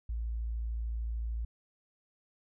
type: tone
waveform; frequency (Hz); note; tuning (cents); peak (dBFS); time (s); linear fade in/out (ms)
sine; 56.7; A#1; -47; -32; 0.09-1.45; 5
effects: none